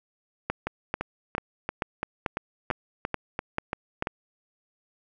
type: two click trains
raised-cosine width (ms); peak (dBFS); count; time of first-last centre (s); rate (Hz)
0.5; -11 / -13; 9 / 11; 0.5-4.024 / 0.67-4.071; 2.27 / 2.94
effects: none